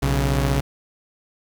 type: tone pair together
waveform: sawtooth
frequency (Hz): 61.56 / 138.2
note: B1 / C#3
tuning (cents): -5 / -5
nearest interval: octave + major second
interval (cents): 1400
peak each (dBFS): -17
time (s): 0.02-0.61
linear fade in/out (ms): 10
effects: 8-bit